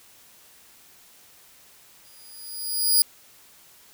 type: tone with exponential growth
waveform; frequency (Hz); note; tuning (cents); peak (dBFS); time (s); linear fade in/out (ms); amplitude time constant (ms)
10% pulse; 4897; D#8; -28; -8; 2.05-3.02; 1; 210
effects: white hiss -53 dBFS RMS until 3.93 s